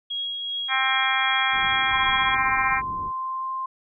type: tone with tremolo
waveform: sine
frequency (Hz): 3298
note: G#7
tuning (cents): -13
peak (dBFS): -25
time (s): 0.1-2.35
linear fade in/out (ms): 10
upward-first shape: triangle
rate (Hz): 2.6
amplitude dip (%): 35
type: harmonic tone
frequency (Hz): 264.1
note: C4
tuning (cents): +16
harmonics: 3 / 4 / 5 / 6 / 7 / 8 / 9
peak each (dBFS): -28 / -28 / -28 / -28 / -28 / -28 / -28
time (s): 0.68-2.82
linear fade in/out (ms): 50
type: low-pass noise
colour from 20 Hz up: pink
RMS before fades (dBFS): -40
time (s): 1.51-3.13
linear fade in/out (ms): 50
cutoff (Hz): 420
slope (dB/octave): 24
type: tone with pitch glide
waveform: sine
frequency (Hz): 1041 to 1050.1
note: C6 to C6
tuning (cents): -9 to +6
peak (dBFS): -26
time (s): 1.91-3.66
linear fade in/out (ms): 5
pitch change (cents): +15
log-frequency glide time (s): 3.04-3.51
effects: none

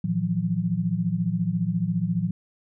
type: tone cluster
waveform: sine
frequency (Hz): 113.6 / 165.2 / 179.7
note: A#2 / E3 / F3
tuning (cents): -44 / +4 / +50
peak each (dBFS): -30 / -26 / -25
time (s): 0.04-2.31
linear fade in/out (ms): 5
effects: none

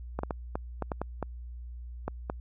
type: clicks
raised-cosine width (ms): 1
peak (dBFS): -17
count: 10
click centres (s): 0.19 / 0.234 / 0.308 / 0.555 / 0.823 / 0.918 / 1.016 / 1.227 / 2.08 / 2.299
effects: added 60 Hz sine -39 dBFS peak until 2.4 s

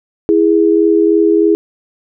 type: tone pair together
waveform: sine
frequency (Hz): 329.6 / 412.8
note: E4 / G#4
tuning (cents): 0 / -10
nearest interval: major third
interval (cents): 390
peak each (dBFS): -10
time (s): 0.29-1.55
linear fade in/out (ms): 0
effects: none

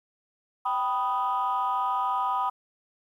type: chord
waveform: sine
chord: G augmented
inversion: none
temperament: equal with one note detuned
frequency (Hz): 778.1 / 987.8 / 1244.5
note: G5 / B5 / D#6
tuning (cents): -13 / 0 / 0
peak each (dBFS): -29 / -26 / -28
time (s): 0.65-2.5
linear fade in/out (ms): 10
effects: tanh soft clip ceiling -18 dBFS + 10-bit

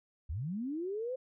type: linear sweep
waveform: sine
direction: up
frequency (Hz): 61.74 to 527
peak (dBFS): -34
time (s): 0.29-1.16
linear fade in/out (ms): 10
effects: none

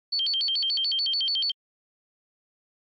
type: tone with vibrato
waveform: sine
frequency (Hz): 3749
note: A#7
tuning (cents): +9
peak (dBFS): -23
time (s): 0.12-1.52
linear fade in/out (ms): 10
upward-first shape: square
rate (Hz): 6.9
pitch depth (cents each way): 300
effects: AAC 64 kbps

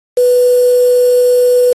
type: tone with quantisation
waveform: sine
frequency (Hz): 493.9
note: B4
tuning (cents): 0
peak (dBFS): -6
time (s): 0.17-1.73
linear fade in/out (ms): 5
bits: 4
effects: AAC 32 kbps

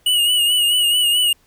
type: tone with vibrato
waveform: square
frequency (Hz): 2902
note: F#7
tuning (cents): -34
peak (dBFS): -14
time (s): 0.06-1.33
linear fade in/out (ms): 5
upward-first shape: sine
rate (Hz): 4.6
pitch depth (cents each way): 49
effects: pink hiss -58 dBFS RMS until 1.46 s

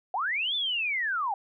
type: linear two-way sweep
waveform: sine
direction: up then down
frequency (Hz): 687 to 3564 to 759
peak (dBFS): -26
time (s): 0.14-1.34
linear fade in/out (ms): 2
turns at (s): 0.55
effects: none

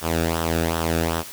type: tone with flanger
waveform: sawtooth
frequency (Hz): 82.41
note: E2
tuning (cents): 0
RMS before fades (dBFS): -23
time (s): 0.01-1.24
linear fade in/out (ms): 50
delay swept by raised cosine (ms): 0.43 to 0.99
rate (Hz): 2.6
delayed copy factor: -0.75
effects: white hiss -38 dBFS RMS until 1.32 s

